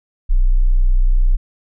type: tone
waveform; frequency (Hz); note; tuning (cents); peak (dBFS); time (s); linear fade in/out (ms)
sine; 30.94; B0; +4; -9; 0.29-1.37; 20
effects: none